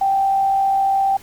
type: tone with frequency modulation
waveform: sine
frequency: 782 Hz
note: G5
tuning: 4 cents flat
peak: -14 dBFS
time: 0.01-1.17 s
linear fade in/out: 5 ms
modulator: 54.8 Hz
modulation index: 0.21
effects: pink hiss -44 dBFS RMS until 1.22 s